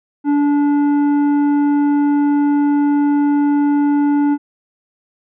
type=tone with tanh clipping; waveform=sine; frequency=289.2 Hz; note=D4; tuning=27 cents flat; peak=-13 dBFS; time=0.24-4.38 s; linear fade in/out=50 ms; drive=9 dB; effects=none